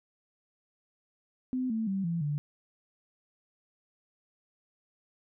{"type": "tone with pitch steps", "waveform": "sine", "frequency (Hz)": [255.5, 222.4, 193.63, 168.57, 146.75], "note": ["C4", "A3", "G3", "E3", "D3"], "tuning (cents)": [-41, 19, -21, 39, -1], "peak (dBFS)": -28, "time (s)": [1.53, 2.38], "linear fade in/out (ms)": 0, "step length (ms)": 170, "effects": []}